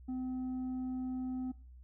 sine tone with tanh clipping, 255.9 Hz, C4, 38 cents flat, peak -36 dBFS, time 0.08-1.52 s, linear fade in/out 10 ms, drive 4 dB, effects noise-tail reverb RT60 0.5 s tail -21 dB re dry + added 62 Hz sine -51 dBFS peak until 1.83 s

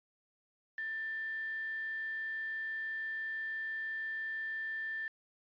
sine tone with quantisation, 1777 Hz, A6, 17 cents sharp, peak -36 dBFS, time 0.78-5.08 s, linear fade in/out 2 ms, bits 8, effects resampled to 11025 Hz

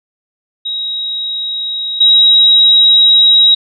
sine tone pair in turn, 3811 / 3828 Hz, A#7 / A#7, +38 / +45 cents, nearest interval unison, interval 7 cents, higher second, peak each -16 / -4 dBFS, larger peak second, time 0.65-2 / 2-3.55 s, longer second, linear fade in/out 10 ms, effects none

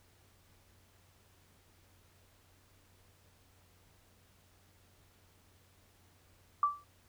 sine tone with exponential decay, 1164 Hz, D6, 16 cents flat, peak -22 dBFS, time 6.63-6.84 s, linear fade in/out 2 ms, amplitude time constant 45 ms, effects added 91 Hz sine -67 dBFS peak until 7.08 s + pink hiss -67 dBFS RMS until 7.08 s

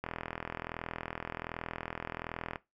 click train, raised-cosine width 0.5 ms, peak -21 dBFS, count 105, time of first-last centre 0.04-2.558 s, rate 41.3 Hz, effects noise-tail reverb RT60 0.2 s tail -18 dB re dry

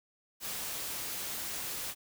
white noise, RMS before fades -38 dBFS, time 0.4-1.95 s, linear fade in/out 50 ms, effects none

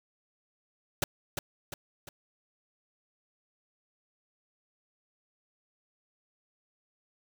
pink noise with echo, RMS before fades -28 dBFS, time 1.02-1.04 s, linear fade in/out 2 ms, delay 350 ms, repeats 3, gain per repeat -6 dB, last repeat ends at 2.09 s, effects none

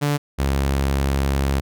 sawtooth tone pair in turn, 145.3 / 68.57 Hz, D3 / C#2, -18 / -18 cents, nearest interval octave + minor second, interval 1300 cents, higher first, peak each -14 dBFS, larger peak neither, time 0.01-0.18 / 0.38-1.61 s, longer second, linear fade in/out 20 ms, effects none

